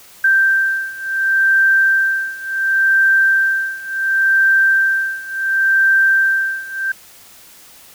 sine beating tone pair, 1568 / 1568.7 Hz, G6 / G6, 0 / +1 cents, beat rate 0.7 Hz, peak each -16 / -14 dBFS, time 0.24-6.92 s, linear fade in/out 5 ms, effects white hiss -43 dBFS RMS until 7.94 s

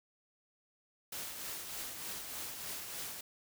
white noise with tremolo, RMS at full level -41 dBFS, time 1.12-3.21 s, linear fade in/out 5 ms, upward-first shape triangle, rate 3.3 Hz, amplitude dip 45%, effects none

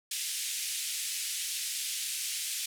white band-pass noise, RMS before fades -35 dBFS, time 0.11-2.66 s, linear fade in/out 5 ms, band 2300 to 11000 Hz, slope 24 dB/octave, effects none

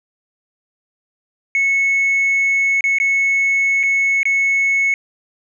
sine tone with dropouts, 2200 Hz, C#7, 14 cents flat, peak -11 dBFS, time 1.55-4.94 s, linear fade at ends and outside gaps 1 ms, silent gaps 2.808-2.84 / 2.985-3 / 3.831-3.835 / 4.231-4.254 s, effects tanh soft clip ceiling -11 dBFS

